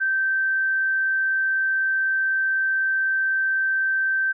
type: tone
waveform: sine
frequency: 1556 Hz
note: G6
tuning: 13 cents flat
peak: -19 dBFS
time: 0-4.33 s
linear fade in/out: 20 ms
effects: none